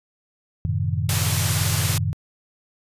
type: chord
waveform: sine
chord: F# diminished seventh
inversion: none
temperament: equal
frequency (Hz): 92.5 / 110 / 130.81 / 155.56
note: F#2 / A2 / C3 / Eb3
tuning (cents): 0 / 0 / 0 / 0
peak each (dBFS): -24 / -26 / -28 / -27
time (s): 0.65-2.13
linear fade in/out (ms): 0
type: low-pass noise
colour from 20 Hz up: white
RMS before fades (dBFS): -26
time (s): 1.09-1.98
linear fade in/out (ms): 2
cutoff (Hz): 12000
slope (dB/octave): 12
effects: resampled to 32000 Hz